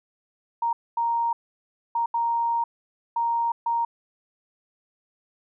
sine tone bursts at uneven times, 932.3 Hz, A#5, in tune, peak -21 dBFS, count 6, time 0.62-0.73 / 0.97-1.33 / 1.95-2.06 / 2.14-2.64 / 3.16-3.52 / 3.66-3.85 s, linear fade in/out 5 ms, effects none

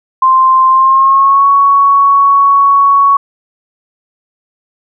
sine tone with pitch glide, 1046.5 to 1115.2 Hz, C6 to C#6, 0 to +10 cents, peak -4 dBFS, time 0.22-3.17 s, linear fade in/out 5 ms, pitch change +110 cents, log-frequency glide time 0.7-1.48 s, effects none

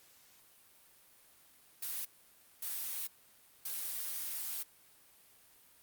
blue noise bursts at uneven times, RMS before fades -39 dBFS, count 3, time 1.82-2.05 / 2.62-3.07 / 3.65-4.63 s, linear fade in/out 5 ms, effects white hiss -63 dBFS RMS until 5.82 s + Opus 48 kbps

